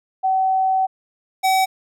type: tone pair in turn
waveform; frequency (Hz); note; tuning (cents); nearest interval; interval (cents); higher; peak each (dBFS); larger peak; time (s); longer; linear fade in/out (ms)
sine / square; 760 / 760; F#5 / F#5; +46 / +46; unison; 0; neither; -15; neither; 0.23-0.87 / 1.43-1.66; first; 20
effects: none